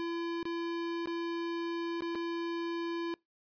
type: tone with dropouts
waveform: square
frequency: 338 Hz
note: E4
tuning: 43 cents sharp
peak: -34 dBFS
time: 0-3.14 s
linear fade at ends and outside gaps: 0 ms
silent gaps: 0.429-0.454 / 1.058-1.073 / 2.007-2.021 / 2.15-2.155 s
effects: noise-tail reverb RT60 0.2 s tail -25 dB re dry + resampled to 11025 Hz